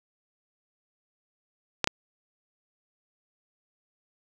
clicks, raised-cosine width 0.2 ms, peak -5 dBFS, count 2, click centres 1.843 / 1.874 s, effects none

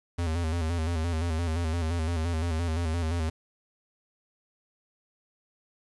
square tone with vibrato, 82.7 Hz, E2, 6 cents sharp, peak -27 dBFS, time 0.18-3.3 s, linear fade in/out 10 ms, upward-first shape square, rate 5.8 Hz, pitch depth 69 cents each way, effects resampled to 24000 Hz + 9-bit

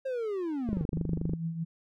triangle linear sweep, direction down, 541 to 144 Hz, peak -28 dBFS, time 0.05-0.85 s, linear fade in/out 10 ms
click train, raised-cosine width 3 ms, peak -19 dBFS, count 17, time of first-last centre 0.69-1.335 s, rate 24.8 Hz
sine tone with tremolo, 164.81 Hz, E3, in tune, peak -28 dBFS, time 0.92-1.65 s, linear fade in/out 20 ms, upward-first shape triangle, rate 6 Hz, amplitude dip 65%
effects none

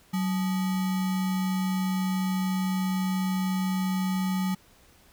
sine tone with sample-and-hold, 187 Hz, F#3, 19 cents sharp, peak -24 dBFS, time 0.13-4.55 s, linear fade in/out 10 ms, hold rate 1050 Hz, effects pink hiss -58 dBFS RMS until 5.12 s

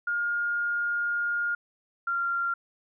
sine tone pair in turn, 1418 / 1384.8 Hz, F6 / F6, +26 / -15 cents, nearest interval unison, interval 41 cents, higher first, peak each -25 dBFS, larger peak neither, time 0.07-1.55 / 2.07-2.54 s, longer first, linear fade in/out 5 ms, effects none

